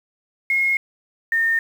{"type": "tone pair in turn", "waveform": "sine", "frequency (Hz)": [2157, 1822.7], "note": ["C#7", "A#6"], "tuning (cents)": [-48, -39], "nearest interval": "minor third", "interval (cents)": 291, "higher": "first", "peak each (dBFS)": -16, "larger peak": "neither", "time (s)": [[0.5, 0.77], [1.32, 1.59]], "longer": "neither", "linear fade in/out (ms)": 2, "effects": ["7-bit"]}